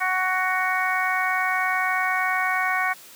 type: harmonic tone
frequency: 371.4 Hz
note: F#4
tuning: 7 cents sharp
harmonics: 2 / 3 / 4 / 5 / 6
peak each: -27 / -27 / -27 / -27 / -27 dBFS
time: 0-2.94 s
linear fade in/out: 20 ms
effects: white hiss -46 dBFS RMS until 3.15 s + high-pass 150 Hz 12 dB/octave